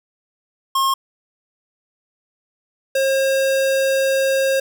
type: tone pair in turn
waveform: square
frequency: 1075 / 537.5 Hz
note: C6 / C5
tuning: +47 / +47 cents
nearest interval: octave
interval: 1200 cents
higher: first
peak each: -16 dBFS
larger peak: neither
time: 0.75-0.94 / 2.95-4.6 s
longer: second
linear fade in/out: 5 ms
effects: none